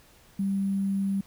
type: tone with sample-and-hold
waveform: sine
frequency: 196 Hz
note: G3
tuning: in tune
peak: -24 dBFS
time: 0.39-1.21 s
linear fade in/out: 5 ms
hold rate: 11025 Hz
effects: pink hiss -57 dBFS RMS until 1.26 s